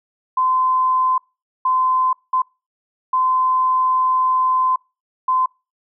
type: tone bursts at uneven times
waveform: sine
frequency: 1029 Hz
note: C6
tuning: 29 cents flat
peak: -14 dBFS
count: 5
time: 0.37-1.18 / 1.65-2.13 / 2.33-2.42 / 3.13-4.76 / 5.28-5.46 s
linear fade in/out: 5 ms
effects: noise-tail reverb RT60 0.3 s tail -26 dB re dry